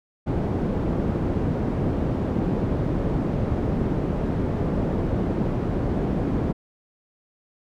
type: low-pass noise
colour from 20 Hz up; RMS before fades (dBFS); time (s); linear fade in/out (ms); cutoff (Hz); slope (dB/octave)
white; -24; 0.26-6.53; 20; 300; 12
effects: none